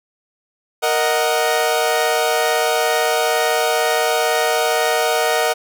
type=chord; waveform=sawtooth; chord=D# minor; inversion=second; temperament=equal; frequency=466.2 / 622.3 / 740 Hz; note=A#4 / D#5 / F#5; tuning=0 / 0 / 0 cents; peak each=-16 dBFS; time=0.82-5.54 s; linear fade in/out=20 ms; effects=none